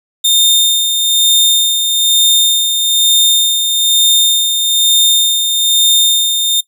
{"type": "tone with tremolo", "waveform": "sawtooth", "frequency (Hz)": 3635, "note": "A#7", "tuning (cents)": -44, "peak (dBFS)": -3, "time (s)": [0.24, 6.61], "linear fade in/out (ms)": 10, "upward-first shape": "sine", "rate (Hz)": 1.1, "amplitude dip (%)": 45, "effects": ["noise-tail reverb RT60 0.1 s tail -18 dB re dry"]}